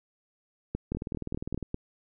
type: two click trains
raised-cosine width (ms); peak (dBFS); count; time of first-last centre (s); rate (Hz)
3; -20 / -17; 15 / 6; 0.92-1.627 / 0.75-1.744; 19.8 / 5.03
effects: none

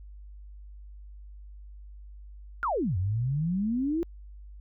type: exponential two-way sweep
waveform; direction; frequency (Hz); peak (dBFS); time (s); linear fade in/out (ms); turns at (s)
sine; down then up; 1480 to 87.31 to 347.9; -25; 2.63-4.03; 0; 2.97
effects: added 50 Hz sine -43 dBFS peak until 4.6 s

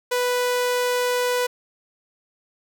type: tone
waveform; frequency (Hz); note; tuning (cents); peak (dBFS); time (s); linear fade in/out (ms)
sawtooth; 493.9; B4; 0; -16; 0.11-1.47; 10
effects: none

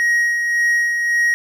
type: tone with tremolo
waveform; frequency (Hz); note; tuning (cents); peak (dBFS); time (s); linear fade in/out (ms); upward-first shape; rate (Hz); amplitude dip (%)
triangle; 1889; A#6; +22; -11; 0-1.34; 0; sine; 1.8; 40
effects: none

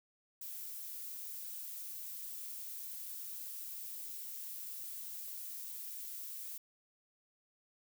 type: noise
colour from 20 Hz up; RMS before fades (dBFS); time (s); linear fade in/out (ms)
violet; -45; 0.41-6.58; 5
effects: none

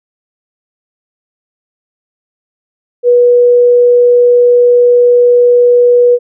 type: tone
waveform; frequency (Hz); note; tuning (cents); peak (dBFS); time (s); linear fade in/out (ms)
sine; 486.4; B4; -26; -3; 3.03-6.19; 50
effects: none

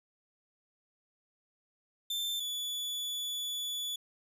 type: tone pair in turn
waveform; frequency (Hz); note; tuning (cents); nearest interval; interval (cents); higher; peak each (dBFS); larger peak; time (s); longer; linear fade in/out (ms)
40% pulse; 3555 / 3450; A7 / A7; +17 / -35; minor second; 52; first; -31 / -33; first; 2.1-2.4 / 2.4-3.96; second; 5
effects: none

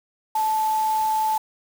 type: tone in noise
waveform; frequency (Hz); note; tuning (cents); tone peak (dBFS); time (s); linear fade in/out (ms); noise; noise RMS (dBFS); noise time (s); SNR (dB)
sine; 872; A5; -16; -19; 0.35-1.38; 5; white; -37; 0.35-1.38; +15
effects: none

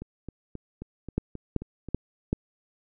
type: two click trains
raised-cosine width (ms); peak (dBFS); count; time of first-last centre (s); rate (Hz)
3; -24 / -12; 8 / 4; 0.02-1.887 / 1.18-2.329; 3.75 / 2.61
effects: none

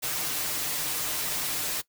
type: noise with comb filter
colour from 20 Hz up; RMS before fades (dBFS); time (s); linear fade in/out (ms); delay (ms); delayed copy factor
white; -30; 0.02-1.82; 20; 6.6; +0.6
effects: noise-tail reverb RT60 0.1 s tail -19 dB re dry

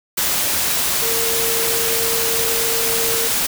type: tone in noise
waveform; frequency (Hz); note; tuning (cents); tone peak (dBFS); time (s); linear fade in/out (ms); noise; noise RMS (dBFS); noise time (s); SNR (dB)
sine; 458.1; A#4; -30; -24; 1.02-3.28; 10; white; -19; 0.17-3.47; -8
effects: none

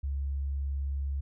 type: tone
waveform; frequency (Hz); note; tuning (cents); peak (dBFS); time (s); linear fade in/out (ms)
sine; 69.3; C#2; 0; -29; 0.03-1.21; 10
effects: none

